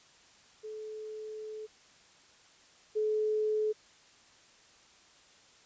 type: tone pair in turn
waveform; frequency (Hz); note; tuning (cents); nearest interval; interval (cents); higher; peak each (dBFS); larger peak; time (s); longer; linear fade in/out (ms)
sine; 431.7 / 429.3; A4 / A4; -33 / -43; unison; 10; first; -39 / -27; second; 0.63-1.67 / 2.95-3.73; first; 20
effects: white hiss -60 dBFS RMS until 5.65 s + resampled to 16000 Hz